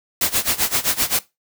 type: noise with tremolo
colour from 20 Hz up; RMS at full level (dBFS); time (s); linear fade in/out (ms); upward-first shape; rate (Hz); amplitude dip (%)
white; -17; 0.21-1.19; 2; sine; 7.7; 90
effects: noise-tail reverb RT60 0.2 s tail -18 dB re dry